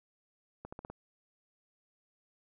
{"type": "accelerating click train", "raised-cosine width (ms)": 1, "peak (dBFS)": -29, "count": 5, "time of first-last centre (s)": [0.65, 0.9], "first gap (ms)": 75, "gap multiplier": 0.88, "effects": []}